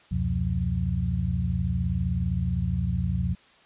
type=tone cluster; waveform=sine; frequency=69.9 / 89.3 / 125.1 / 177.6 Hz; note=C#2 / F2 / B2 / F3; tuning=+15 / +39 / +23 / +29 cents; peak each=-29 dBFS; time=0.11-3.35 s; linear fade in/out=10 ms; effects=white hiss -56 dBFS RMS until 3.65 s + resampled to 8000 Hz